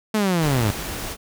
sawtooth linear sweep, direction down, 220.6 to 96.5 Hz, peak -14 dBFS, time 0.14-0.71 s, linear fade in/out 5 ms
pink noise, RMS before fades -30 dBFS, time 0.39-1.17 s, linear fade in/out 50 ms
effects none

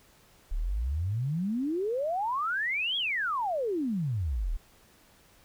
sine exponential two-way sweep, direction up then down, 33 to 3388 to 33 Hz, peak -27 dBFS, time 0.51-4.57 s, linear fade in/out 10 ms, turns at 2.97 s, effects pink hiss -60 dBFS RMS until 5.44 s

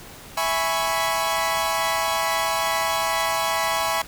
sawtooth chord, C# minor seventh, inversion first, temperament equal, 659.3 / 830.6 / 987.8 / 1108.7 Hz, E5 / G#5 / B5 / C#6, 0 / 0 / 0 / 0 cents, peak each -23 dBFS, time 0.37-4.02 s, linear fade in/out 5 ms, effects pink hiss -42 dBFS RMS until 4.07 s

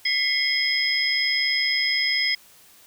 sine tone cluster, 2019 / 2160 / 3246 / 5080 Hz, B6 / C#7 / G#7 / D#8, +38 / -45 / -40 / +35 cents, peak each -26 / -26 / -29 / -23 dBFS, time 0.05-2.35 s, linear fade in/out 5 ms, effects white hiss -52 dBFS RMS until 2.86 s

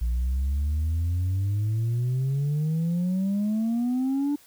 sine exponential sweep, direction up, 57.4 to 293.7 Hz, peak -20 dBFS, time 0.01-4.36 s, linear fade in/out 10 ms, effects tanh soft clip ceiling -21 dBFS + white hiss -55 dBFS RMS until 4.46 s

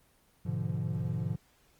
triangle chord, G# diminished seventh, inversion none, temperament equal with one note detuned, 103.83 / 123.47 / 146.83 / 171.12 Hz, G#2 / B2 / D3 / F3, 0 / 0 / 0 / -35 cents, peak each -34 dBFS, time 0.45-1.36 s, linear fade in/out 10 ms, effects pink hiss -66 dBFS RMS until 1.79 s + Opus 24 kbps

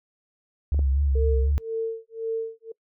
sine tone with vibrato, 69.3 Hz, C#2, in tune, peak -19 dBFS, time 0.72-1.58 s, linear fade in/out 0 ms, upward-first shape sine, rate 4.1 Hz, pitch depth 67 cents each way
clicks, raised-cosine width 2 ms, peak -26 / -21 dBFS, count 2, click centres 0.745 / 0.792 s
sine tone with tremolo, 450.6 Hz, A4, 41 cents sharp, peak -23 dBFS, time 1.15-2.72 s, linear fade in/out 5 ms, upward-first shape sine, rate 1.9 Hz, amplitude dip 100%
effects noise-tail reverb RT60 0.1 s tail -24 dB re dry

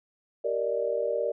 sine chord, Eb major seventh, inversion first, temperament just, 388.9 / 466.7 / 583.4 / 622.3 Hz, G4 / Bb4 / D5 / Eb5, -14 / +2 / -12 / 0 cents, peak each -35 / -29 / -29 / -34 dBFS, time 0.44-1.32 s, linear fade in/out 10 ms, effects none

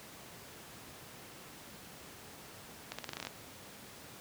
accelerating click train, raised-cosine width 0.2 ms, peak -21 dBFS, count 10, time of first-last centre 2.92-3.27 s, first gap 66 ms, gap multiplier 0.86, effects pink hiss -51 dBFS RMS until 4.2 s + high-pass 100 Hz 12 dB/octave

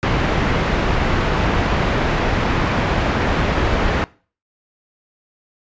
pink low-pass noise, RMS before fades -18 dBFS, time 0.03-4.04 s, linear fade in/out 0 ms, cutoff 2300 Hz, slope 12 dB/octave, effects noise-tail reverb RT60 0.4 s tail -22 dB re dry + resampled to 16000 Hz

